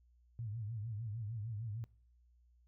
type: tone with vibrato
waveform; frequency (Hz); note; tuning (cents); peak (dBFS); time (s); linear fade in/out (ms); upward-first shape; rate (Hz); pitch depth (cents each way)
sine; 110; A2; 0; -39; 0.39-1.84; 0; triangle; 6.6; 170
effects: noise-tail reverb RT60 0.5 s tail -22 dB re dry + added 60 Hz sine -65 dBFS peak until 2.67 s